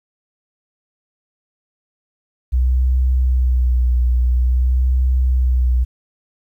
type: tone with vibrato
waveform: sine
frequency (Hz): 62.5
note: B1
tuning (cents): +21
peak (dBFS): -12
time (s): 2.52-5.85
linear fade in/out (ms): 20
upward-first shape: sine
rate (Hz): 0.49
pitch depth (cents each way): 37
effects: 9-bit